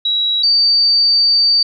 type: tone pair in turn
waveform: sine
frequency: 3879 / 4613 Hz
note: B7 / D8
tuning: -32 / -32 cents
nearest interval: minor third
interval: 300 cents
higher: second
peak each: -13 / -9 dBFS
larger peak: second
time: 0.05-0.43 / 0.43-1.63 s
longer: second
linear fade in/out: 5 ms
effects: none